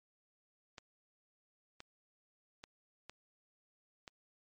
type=clicks; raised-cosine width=0.2 ms; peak=-30 dBFS; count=5; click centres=0.782 / 1.804 / 2.639 / 3.096 / 4.078 s; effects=MP3 48 kbps